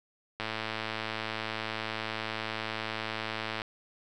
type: click train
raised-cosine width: 0.3 ms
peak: -17 dBFS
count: 355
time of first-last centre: 0.4-3.618 s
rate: 110 Hz
effects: none